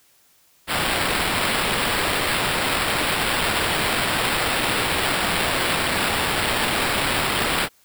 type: noise with sample-and-hold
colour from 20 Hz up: white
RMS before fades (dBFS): -22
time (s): 0.67-7.69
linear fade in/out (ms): 50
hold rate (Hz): 6300
effects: white hiss -58 dBFS RMS until 7.84 s

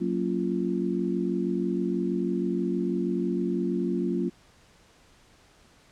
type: chord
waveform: sine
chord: Gb major seventh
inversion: none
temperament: just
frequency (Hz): 185 / 231.2 / 277.5 / 346.9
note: Gb3 / Bb3 / Db4 / F4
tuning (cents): 0 / -14 / +2 / -12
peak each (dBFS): -29 / -31 / -32 / -29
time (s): 0-4.3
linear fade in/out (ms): 20
effects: pink hiss -58 dBFS RMS until 5.91 s + low-pass 8000 Hz 12 dB/octave

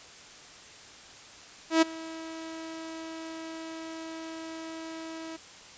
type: tone with ADSR envelope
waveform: sawtooth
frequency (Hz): 323.9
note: E4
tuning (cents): -30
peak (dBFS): -13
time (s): 1.7-5.37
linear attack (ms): 120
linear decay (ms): 13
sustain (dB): -21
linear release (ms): 14
effects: white hiss -49 dBFS RMS until 5.77 s + resampled to 16000 Hz

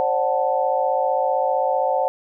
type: chord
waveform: sine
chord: D dominant seventh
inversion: third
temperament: equal with one note detuned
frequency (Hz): 531.8 / 587.3 / 740 / 880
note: C5 / D5 / F#5 / A5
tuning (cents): +28 / 0 / 0 / 0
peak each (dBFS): -22 / -25 / -22 / -24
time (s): 0-2.08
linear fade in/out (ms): 0
effects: none

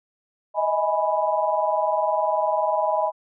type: chord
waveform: sine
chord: E major seventh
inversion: third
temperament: equal with one note detuned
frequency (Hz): 622.3 / 642.3 / 830.6 / 987.8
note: D#5 / E5 / G#5 / B5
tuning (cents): 0 / -45 / 0 / 0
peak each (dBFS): -25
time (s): 0.54-3.12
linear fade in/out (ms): 50
effects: none

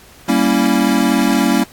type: chord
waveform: square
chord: G diminished seventh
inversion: none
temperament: equal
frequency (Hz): 196 / 233.1 / 277.2 / 329.6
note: G3 / Bb3 / Db4 / Fb4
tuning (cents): 0 / 0 / 0 / 0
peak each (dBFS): -19 / -17 / -17 / -20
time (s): 0.28-1.64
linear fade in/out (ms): 10
effects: pink hiss -43 dBFS RMS until 1.72 s + AAC 64 kbps

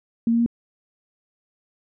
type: tone with pitch steps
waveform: sine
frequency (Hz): 230.6 / 232.9 / 235.2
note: A#3 / A#3 / A#3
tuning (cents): -19 / -1 / +16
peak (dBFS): -16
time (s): 0.27-0.462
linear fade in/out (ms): 2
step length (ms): 64
effects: none

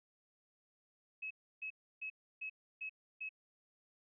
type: tone bursts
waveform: sine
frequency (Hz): 2573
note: E7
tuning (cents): -43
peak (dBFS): -40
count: 6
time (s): 1.22-3.292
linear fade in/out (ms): 10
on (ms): 87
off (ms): 310
effects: none

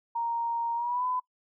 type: tone with pitch glide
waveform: sine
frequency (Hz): 932.3 to 1005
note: A#5 to B5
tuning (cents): 0 to +30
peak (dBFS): -27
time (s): 0.15-1.2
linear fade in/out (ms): 10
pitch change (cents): +130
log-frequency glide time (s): 0.75-1.05
effects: noise-tail reverb RT60 0.1 s tail -21 dB re dry

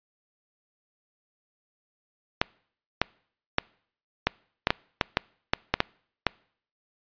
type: clicks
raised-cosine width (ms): 0.3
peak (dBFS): -4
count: 12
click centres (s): 2.415 / 3.016 / 3.584 / 4.27 / 4.671 / 4.705 / 5.012 / 5.171 / 5.535 / 5.74 / 5.804 / 6.267
effects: noise-tail reverb RT60 0.6 s tail -26 dB re dry + resampled to 11025 Hz

